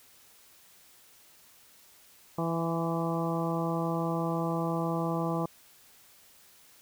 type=harmonic tone with a mistuned harmonic; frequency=165.9 Hz; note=E3; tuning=11 cents sharp; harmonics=1 / 2 / 3 / 4 / 5 / 6 / 7; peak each=-31 / -34 / -36 / -37 / -38 / -39 / -39 dBFS; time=2.38-5.46 s; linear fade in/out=5 ms; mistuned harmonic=6; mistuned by=+36 cents; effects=white hiss -58 dBFS RMS until 6.81 s